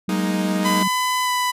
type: tone with vibrato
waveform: sine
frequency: 188.8 Hz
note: F#3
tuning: 35 cents sharp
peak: -21 dBFS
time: 0.08-0.88 s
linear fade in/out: 5 ms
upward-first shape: sine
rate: 5.7 Hz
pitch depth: 9 cents each way
type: chord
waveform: sawtooth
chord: Ab suspended second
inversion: none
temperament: equal with one note detuned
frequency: 207.7 / 235.4 / 311.1 Hz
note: Ab3 / Bb3 / Eb4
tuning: 0 / +17 / 0 cents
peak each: -23 / -25 / -21 dBFS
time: 0.09-0.83 s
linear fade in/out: 2 ms
type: tone with pitch glide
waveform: sawtooth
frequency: 1005 to 995.2 Hz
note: B5 to B5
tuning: +30 to +13 cents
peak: -15 dBFS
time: 0.64-1.52 s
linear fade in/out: 20 ms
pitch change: -17 cents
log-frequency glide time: 1.24-1.29 s
effects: resampled to 32000 Hz